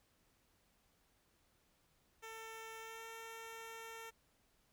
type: tone with pitch glide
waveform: 10% pulse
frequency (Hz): 447.4 to 452.9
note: A4 to A#4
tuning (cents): +29 to -50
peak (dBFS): -40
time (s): 2.22-4.11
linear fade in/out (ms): 20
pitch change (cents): +21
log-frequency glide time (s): 2.8-3.05
effects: pink hiss -75 dBFS RMS until 4.72 s